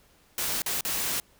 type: noise with dropouts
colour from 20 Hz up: white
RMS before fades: -29 dBFS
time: 0.38-1.2 s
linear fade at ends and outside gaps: 1 ms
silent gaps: 0.62-0.662 / 0.809-0.85 s
effects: pink hiss -61 dBFS RMS until 1.39 s